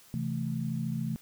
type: chord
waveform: sine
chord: A minor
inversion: first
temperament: just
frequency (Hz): 132 / 165 / 220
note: C3 / E3 / A3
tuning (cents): +16 / +2 / 0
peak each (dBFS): -34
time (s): 0.14-1.16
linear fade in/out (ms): 0
effects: white hiss -57 dBFS RMS until 1.21 s